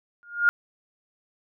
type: tone with exponential growth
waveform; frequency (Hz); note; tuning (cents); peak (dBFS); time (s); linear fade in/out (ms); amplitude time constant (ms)
sine; 1418; F6; +26; -12; 0.23-0.49; 0; 56
effects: none